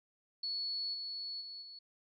sine tone with level steps, 4403 Hz, C#8, 13 cents flat, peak -35 / -39 / -44 / -48 dBFS, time 0.43-1.79 s, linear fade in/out 5 ms, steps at 0.93 / 1.4 / 1.61 s, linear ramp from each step 20 ms, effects none

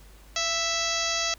harmonic tone with a mistuned harmonic, 659.3 Hz, E5, in tune, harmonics 1 / 2 / 3 / 4 / 5 / 6 / 7 / 8 / 9 / 10, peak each -34 / -34 / -34 / -34 / -34 / -34 / -34 / -34 / -34 / -34 dBFS, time 0.36-1.34 s, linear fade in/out 2 ms, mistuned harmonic 1, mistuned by +33 cents, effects added 50 Hz sine -49 dBFS peak until 1.38 s + pink hiss -55 dBFS RMS until 1.38 s

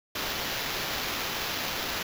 violet noise with sample-and-hold, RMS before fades -32 dBFS, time 0.15-2.03 s, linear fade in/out 5 ms, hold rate 8820 Hz, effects none

